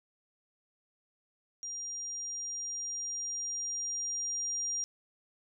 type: tone with level ramp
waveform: sine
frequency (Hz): 5700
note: F8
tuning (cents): +34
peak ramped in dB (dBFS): -37 to -31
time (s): 1.63-4.84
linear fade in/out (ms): 0
effects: none